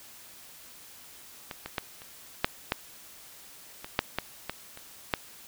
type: clicks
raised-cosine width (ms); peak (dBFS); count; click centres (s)
0.3; -20 / -20 / -12 / -29 / -6 / -9 / -22 / -6 / -11 / -15 / -27 / -8; 12; 1.512 / 1.66 / 1.782 / 2.019 / 2.445 / 2.721 / 3.845 / 3.991 / 4.186 / 4.496 / 4.774 / 5.138
effects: white hiss -50 dBFS RMS until 5.47 s